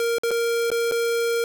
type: tone with dropouts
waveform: square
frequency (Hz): 466.2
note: A#4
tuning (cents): 0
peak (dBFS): -21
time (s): 0-1.44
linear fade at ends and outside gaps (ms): 1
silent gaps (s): 0.184-0.234 / 0.308-0.313 / 0.703-0.716 / 0.913-0.92
effects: none